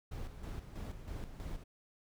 brown noise with tremolo, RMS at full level -42 dBFS, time 0.11-1.64 s, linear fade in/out 10 ms, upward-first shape square, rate 3.1 Hz, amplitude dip 55%, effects none

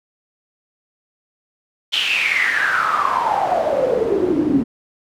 pink noise with band-pass filter sweep, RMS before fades -18 dBFS, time 1.92-4.64 s, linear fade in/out 20 ms, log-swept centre 3200 to 250 Hz, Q 9.8, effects none

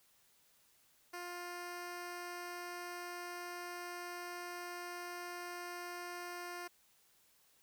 10% pulse tone, 352.2 Hz, F4, 15 cents sharp, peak -35 dBFS, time 1.13-6.68 s, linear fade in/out 10 ms, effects white hiss -70 dBFS RMS until 7.62 s

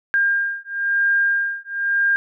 sine beating tone pair, 1605 / 1606 Hz, G6 / G6, +40 / +41 cents, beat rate 1 Hz, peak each -20 dBFS, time 0.14-2.16 s, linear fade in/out 0 ms, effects none

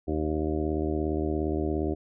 harmonic tone with a mistuned harmonic, 77.2 Hz, D#2, 13 cents flat, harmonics 1 / 2 / 3 / 4 / 5 / 6 / 7 / 8 / 9, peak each -31 / -38 / -36 / -30 / -31 / -44 / -40 / -40 / -40 dBFS, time 0.07-1.95 s, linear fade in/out 20 ms, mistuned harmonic 9, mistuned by +20 cents, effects none

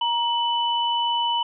sine tone pair together, 940.8 / 2987 Hz, A#5 / F#7, +16 / +16 cents, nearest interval octave + minor sixth, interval 2000 cents, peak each -22 / -24 dBFS, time 0.01-1.43 s, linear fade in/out 5 ms, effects none

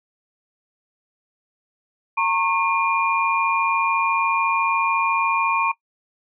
sine tone cluster, 916 / 1090 / 2414 Hz, A#5 / C#6 / D7, -31 / -29 / +47 cents, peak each -22 dBFS, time 2.17-5.72 s, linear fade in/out 10 ms, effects noise-tail reverb RT60 0.1 s tail -18 dB re dry

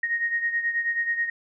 sine beating tone pair, 1864.7 / 1874 Hz, A#6 / A#6, 0 / +9 cents, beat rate 9.3 Hz, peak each -24 / -30 dBFS, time 0.03-1.3 s, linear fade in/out 5 ms, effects none

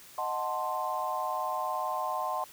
sine chord, D# diminished seventh, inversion none, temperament equal, 622.3 / 740 / 880 / 1046.5 Hz, D#5 / F#5 / A5 / C6, 0 / 0 / 0 / 0 cents, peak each -37 / -35 / -36 / -33 dBFS, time 0.18-2.44 s, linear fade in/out 2 ms, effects white hiss -52 dBFS RMS until 2.52 s

